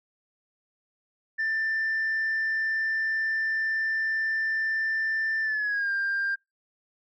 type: tone with pitch glide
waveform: sine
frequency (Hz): 1779 to 1594.1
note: A6 to G6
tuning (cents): +19 to +29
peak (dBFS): -23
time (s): 1.38-6.36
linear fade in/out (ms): 20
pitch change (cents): -190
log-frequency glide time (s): 5.42-5.91
effects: noise-tail reverb RT60 0.2 s tail -26 dB re dry + tanh soft clip ceiling -22 dBFS